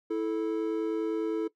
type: tone pair together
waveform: triangle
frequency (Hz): 327.6 / 437.3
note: E4 / A4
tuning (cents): -11 / -11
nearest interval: perfect fourth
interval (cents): 500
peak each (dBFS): -28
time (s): 0.1-1.48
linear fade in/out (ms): 10
effects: noise-tail reverb RT60 0.1 s tail -19 dB re dry